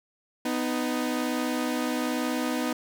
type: tone pair together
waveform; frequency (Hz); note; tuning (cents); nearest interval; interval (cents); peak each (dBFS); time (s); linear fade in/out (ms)
sawtooth; 249.1 / 310.2; B3 / D#4; +15 / -5; major third; 380; -24 / -26; 0.45-2.73; 5
effects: none